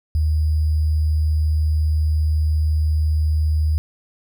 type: tone with sample-and-hold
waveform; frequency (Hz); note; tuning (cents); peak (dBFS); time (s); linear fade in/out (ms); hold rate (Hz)
sine; 77.2; D#2; -13; -15; 0.15-3.78; 0; 4900
effects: none